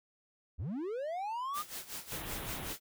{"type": "linear sweep", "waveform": "triangle", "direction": "up", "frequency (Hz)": [56.1, 1244.5], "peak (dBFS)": -33, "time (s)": [0.58, 1.63], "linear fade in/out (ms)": 20}
{"type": "noise with tremolo", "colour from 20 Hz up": "white", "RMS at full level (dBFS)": -41, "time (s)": [1.53, 2.8], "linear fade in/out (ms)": 50, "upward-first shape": "sine", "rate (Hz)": 5.3, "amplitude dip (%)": 80}
{"type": "band-stop noise", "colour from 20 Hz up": "pink", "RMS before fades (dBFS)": -42, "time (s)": [2.12, 2.73], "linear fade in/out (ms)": 0, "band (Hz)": [3900, 9600], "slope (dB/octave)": 96}
{"effects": []}